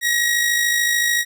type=tone with amplitude modulation; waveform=sawtooth; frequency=1900 Hz; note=A#6; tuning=33 cents sharp; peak=-11 dBFS; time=0.01-1.25 s; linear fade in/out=50 ms; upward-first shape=sine; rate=53.6 Hz; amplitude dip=40%; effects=none